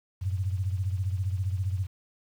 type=beating tone pair; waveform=sine; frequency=92.5 / 107.5 Hz; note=F#2 / A2; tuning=0 / -40 cents; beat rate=15 Hz; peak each=-27 / -33 dBFS; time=0.21-1.87 s; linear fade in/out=20 ms; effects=9-bit